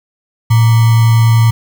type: tone with sample-and-hold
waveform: sine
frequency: 113.8 Hz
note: A#2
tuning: 41 cents flat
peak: -5 dBFS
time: 0.5-1.51 s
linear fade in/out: 10 ms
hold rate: 1050 Hz
effects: none